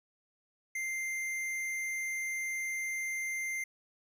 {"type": "tone with tanh clipping", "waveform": "triangle", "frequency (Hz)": 2093, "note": "C7", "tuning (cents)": 0, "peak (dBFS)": -35, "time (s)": [0.75, 3.64], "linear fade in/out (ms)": 5, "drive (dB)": 18, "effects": []}